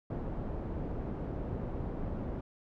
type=low-pass noise; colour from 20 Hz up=pink; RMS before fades=-37 dBFS; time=0.1-2.41 s; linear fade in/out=5 ms; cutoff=570 Hz; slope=12 dB/octave; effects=none